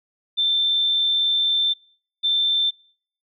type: tone pair in turn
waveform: sine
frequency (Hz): 3558 / 3558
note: A7 / A7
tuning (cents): +19 / +19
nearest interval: unison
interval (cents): 0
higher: neither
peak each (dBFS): -17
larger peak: neither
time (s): 0.37-1.74 / 2.23-2.71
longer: first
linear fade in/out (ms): 20
effects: noise-tail reverb RT60 0.6 s tail -26 dB re dry